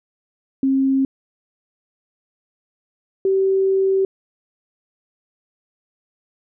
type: tone pair in turn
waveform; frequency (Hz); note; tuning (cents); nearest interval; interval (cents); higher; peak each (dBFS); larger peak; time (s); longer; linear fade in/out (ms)
sine; 268.4 / 385.1; C4 / G4; +44 / -31; tritone; 625; second; -14; neither; 0.63-1.05 / 3.25-4.05; second; 2
effects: none